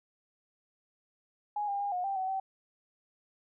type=tone with pitch steps; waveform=sine; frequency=831 / 802 / 809 / 722 / 786 / 754 / 769 Hz; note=G#5 / G5 / G#5 / F#5 / G5 / F#5 / G5; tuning=+1 / +39 / -46 / -43 / +4 / +32 / -33 cents; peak=-30 dBFS; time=1.56-2.4 s; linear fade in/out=5 ms; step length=120 ms; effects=none